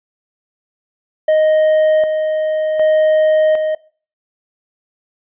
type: tone with tremolo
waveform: triangle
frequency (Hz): 622.3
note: D#5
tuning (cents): 0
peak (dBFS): -7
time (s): 1.28-3.75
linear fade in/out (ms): 5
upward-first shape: square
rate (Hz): 0.66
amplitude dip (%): 45
effects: noise-tail reverb RT60 0.4 s tail -21 dB re dry + resampled to 8000 Hz